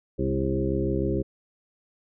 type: harmonic tone with a mistuned harmonic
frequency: 66.6 Hz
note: C2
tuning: 31 cents sharp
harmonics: 1 / 2 / 3 / 4 / 5 / 6 / 8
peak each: -30 / -30 / -32 / -34 / -29 / -29 / -34 dBFS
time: 0.18-1.23 s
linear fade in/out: 20 ms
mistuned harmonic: 3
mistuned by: +32 cents
effects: none